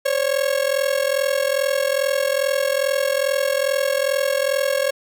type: ring-modulated tone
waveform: 45% pulse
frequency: 549 Hz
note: C#5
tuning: 17 cents flat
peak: -15 dBFS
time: 0.05-4.91 s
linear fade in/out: 10 ms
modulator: 21.2 Hz
effects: none